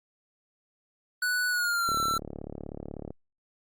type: tone with pitch glide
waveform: square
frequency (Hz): 1480 to 1341.6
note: F#6 to E6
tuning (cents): 0 to +30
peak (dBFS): -26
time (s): 1.22-2.18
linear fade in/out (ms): 5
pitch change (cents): -170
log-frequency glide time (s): 1.49-1.96
type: click train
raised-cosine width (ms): 2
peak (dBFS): -24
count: 45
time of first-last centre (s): 1.89-3.105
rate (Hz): 36.2
effects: Opus 48 kbps